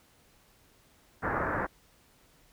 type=low-pass noise; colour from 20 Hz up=white; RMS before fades=-31 dBFS; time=1.22-1.67 s; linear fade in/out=20 ms; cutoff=1700 Hz; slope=48 dB/octave; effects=pink hiss -63 dBFS RMS until 2.52 s